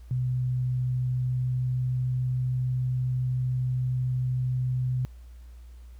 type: tone with pitch glide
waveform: sine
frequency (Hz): 126.3 to 127.03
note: B2 to B2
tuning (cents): +39 to +49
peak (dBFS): -24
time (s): 0.11-5.05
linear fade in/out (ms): 0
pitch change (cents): +10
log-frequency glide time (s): 0.97-2.46
effects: added 60 Hz sine -43 dBFS peak until 5.99 s + pink hiss -64 dBFS RMS until 5.99 s